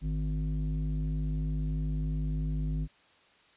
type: tone with low-pass filter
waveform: square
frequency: 51.5 Hz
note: G#1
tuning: 14 cents flat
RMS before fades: -31 dBFS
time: 0.01-2.88 s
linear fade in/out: 50 ms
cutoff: 200 Hz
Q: 8
effects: white hiss -62 dBFS RMS until 3.56 s + resampled to 8000 Hz